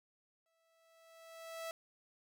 sawtooth tone with exponential growth, 656 Hz, E5, 9 cents flat, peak -36 dBFS, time 0.46-1.71 s, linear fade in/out 1 ms, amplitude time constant 270 ms, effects none

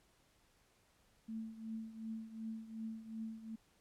sine tone with tremolo, 222.4 Hz, A3, 19 cents sharp, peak -39 dBFS, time 1.28-3.56 s, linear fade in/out 10 ms, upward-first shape triangle, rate 2.7 Hz, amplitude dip 80%, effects pink hiss -72 dBFS RMS until 3.8 s + low-pass 12000 Hz 12 dB/octave

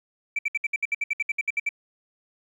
sine tone bursts, 2325 Hz, D7, 18 cents flat, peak -20 dBFS, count 15, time 0.36-1.691 s, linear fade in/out 5 ms, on 29 ms, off 64 ms, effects tanh soft clip ceiling -19 dBFS + 10-bit

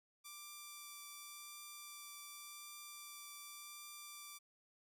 5% pulse tone with vibrato, 1174.7 Hz, D6, in tune, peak -39 dBFS, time 0.24-4.39 s, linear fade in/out 20 ms, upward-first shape triangle, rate 0.89 Hz, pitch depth 11 cents each way, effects none

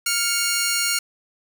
10% pulse tone pair together, 1401 / 2218 Hz, F6 / C#7, +5 / 0 cents, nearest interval minor sixth, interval 795 cents, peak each -14 dBFS, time 0.06-0.99 s, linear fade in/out 5 ms, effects 8-bit

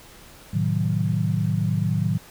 sine chord, A diminished seventh, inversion none, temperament equal, 110 / 130.81 / 155.56 / 185 Hz, A2 / C3 / Eb3 / Gb3, 0 / 0 / 0 / 0 cents, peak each -24 / -30 / -24 / -26 dBFS, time 0.53-2.18 s, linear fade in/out 10 ms, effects pink hiss -47 dBFS RMS until 2.3 s

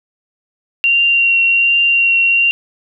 sine tone with vibrato, 2759 Hz, F7, 22 cents flat, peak -9 dBFS, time 0.84-2.51 s, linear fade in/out 0 ms, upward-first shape triangle, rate 1.3 Hz, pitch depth 16 cents each way, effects none

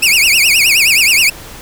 sawtooth tone with vibrato, 2491 Hz, D#7, 1 cent sharp, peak -4 dBFS, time 0.02-1.3 s, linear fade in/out 10 ms, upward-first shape triangle, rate 9.5 Hz, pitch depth 270 cents each way, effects pink hiss -32 dBFS RMS until 1.61 s

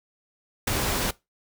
pink noise with ADSR envelope, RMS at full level -21 dBFS, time 0.67-1.11 s, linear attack 9 ms, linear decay 4 ms, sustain -5 dB, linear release 7 ms, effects noise-tail reverb RT60 0.2 s tail -20 dB re dry

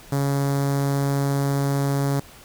sawtooth tone with notch filter, 139.6 Hz, C#3, 13 cents sharp, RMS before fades -22 dBFS, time 0.12-2.2 s, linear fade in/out 5 ms, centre 2700 Hz, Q 0.71, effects pink hiss -46 dBFS RMS until 2.44 s

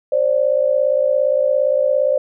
sine tone pair together, 529.9 / 587.3 Hz, C5 / D5, +22 / 0 cents, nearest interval major second, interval 178 cents, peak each -16 dBFS, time 0.12-2.18 s, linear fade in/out 5 ms, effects none

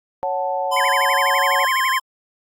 sine chord, F# minor, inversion second, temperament equal, 554.4 / 740 / 880 Hz, C#5 / F#5 / A5, 0 / 0 / 0 cents, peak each -24 dBFS, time 0.23-1.65 s, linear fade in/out 0 ms
square tone with pitch glide, 1020 to 1046.3 Hz, C6 to C6, -44 to 0 cents, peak -19 dBFS, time 0.71-2 s, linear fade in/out 20 ms, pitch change +44 cents, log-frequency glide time 0.87-1.57 s
sine tone with vibrato, 1910 Hz, A#6, 42 cents sharp, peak -20 dBFS, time 0.76-1.99 s, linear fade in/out 10 ms, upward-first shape sine, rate 12 Hz, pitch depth 300 cents each way
effects Opus 48 kbps

